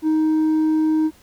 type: tone with hard clipping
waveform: triangle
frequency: 313 Hz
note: D#4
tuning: 10 cents sharp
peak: -14 dBFS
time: 0.02-1.11 s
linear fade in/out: 50 ms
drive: 1 dB
effects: pink hiss -52 dBFS RMS until 1.22 s